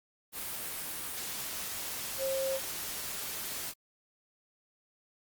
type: tone in noise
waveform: sine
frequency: 535 Hz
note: C5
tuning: 38 cents sharp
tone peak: -30 dBFS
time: 2.18-2.6 s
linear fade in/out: 50 ms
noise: white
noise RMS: -38 dBFS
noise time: 0.32-3.74 s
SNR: +5 dB
effects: Opus 32 kbps